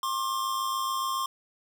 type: tone pair together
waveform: square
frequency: 1067.7 / 1174.7 Hz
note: C6 / D6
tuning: +35 / 0 cents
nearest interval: major second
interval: 165 cents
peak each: -29 / -35 dBFS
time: 0.03-1.26 s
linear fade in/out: 2 ms
effects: none